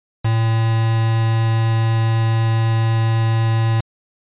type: tone with quantisation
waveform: triangle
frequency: 113 Hz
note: A2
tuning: 47 cents sharp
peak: -12 dBFS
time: 0.24-3.81 s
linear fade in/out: 10 ms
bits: 4
effects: resampled to 8000 Hz